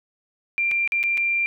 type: tone with dropouts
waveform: sine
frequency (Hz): 2375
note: D7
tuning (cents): +19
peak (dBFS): -19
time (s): 0.58-1.46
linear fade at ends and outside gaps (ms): 0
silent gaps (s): 0.713-0.716 / 0.876-0.921 / 1.03-1.037 / 1.173-1.177
effects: none